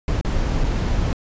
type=noise with dropouts; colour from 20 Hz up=brown; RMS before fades=-20 dBFS; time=0.08-1.13 s; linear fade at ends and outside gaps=1 ms; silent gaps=0.212-0.248 / 0.638-0.642 s; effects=resampled to 16000 Hz